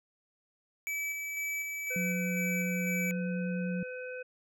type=tone with tremolo; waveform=square; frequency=2300 Hz; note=D7; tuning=37 cents flat; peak=-33 dBFS; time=0.87-3.11 s; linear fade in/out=0 ms; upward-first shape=square; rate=2 Hz; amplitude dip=30%
type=harmonic tone; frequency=505 Hz; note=B4; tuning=39 cents sharp; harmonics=1 / 3 / 5; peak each=-39 / -44 / -46 dBFS; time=1.9-4.23 s; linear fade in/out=10 ms
type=tone with vibrato; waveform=sine; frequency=180.5 Hz; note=F#3; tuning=43 cents flat; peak=-31 dBFS; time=1.96-3.83 s; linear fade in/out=2 ms; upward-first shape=sine; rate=10 Hz; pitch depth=9 cents each way
effects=none